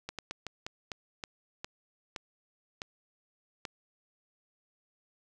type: slowing click train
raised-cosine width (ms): 0.2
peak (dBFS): -20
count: 11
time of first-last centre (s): 0.09-3.652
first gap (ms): 97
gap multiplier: 1.27
effects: none